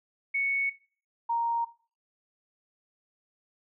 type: tone pair in turn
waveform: sine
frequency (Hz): 2217 / 932.1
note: C#7 / A#5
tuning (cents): 0 / 0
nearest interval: octave + minor third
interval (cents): 1500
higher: first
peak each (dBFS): -25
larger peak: neither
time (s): 0.34-0.7 / 1.29-1.65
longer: neither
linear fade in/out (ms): 10
effects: noise-tail reverb RT60 0.4 s tail -18 dB re dry